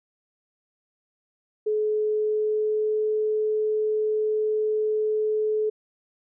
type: tone with pitch glide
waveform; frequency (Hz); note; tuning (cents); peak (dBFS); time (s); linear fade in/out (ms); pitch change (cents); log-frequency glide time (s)
sine; 427 to 429.7; G#4 to A4; +48 to -41; -21; 1.66-5.7; 10; +11; 2.11-3.09
effects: none